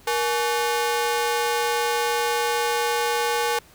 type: ring-modulated tone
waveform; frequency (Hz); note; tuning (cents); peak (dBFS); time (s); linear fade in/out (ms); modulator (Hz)
sawtooth; 659.3; E5; 0; -14; 0.07-3.59; 5; 188
effects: pink hiss -52 dBFS RMS until 3.74 s